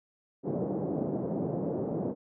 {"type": "band-pass noise", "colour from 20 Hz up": "pink", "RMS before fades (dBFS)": -32, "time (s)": [0.43, 2.15], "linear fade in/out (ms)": 50, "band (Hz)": [150, 600], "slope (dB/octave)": 24, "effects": []}